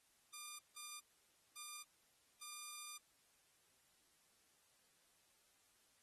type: tone bursts at uneven times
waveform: 5% pulse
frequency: 1200 Hz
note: D6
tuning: 37 cents sharp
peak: -40 dBFS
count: 4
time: 0.33-0.59 / 0.76-1 / 1.56-1.83 / 2.41-2.98 s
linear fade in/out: 10 ms
effects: white hiss -75 dBFS RMS until 6.02 s + AAC 32 kbps